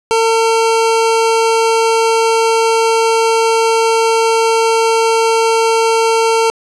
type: tone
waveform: 25% pulse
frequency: 452.5 Hz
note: A4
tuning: 48 cents sharp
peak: -6 dBFS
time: 0.11-6.5 s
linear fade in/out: 0 ms
effects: resampled to 22050 Hz + 7-bit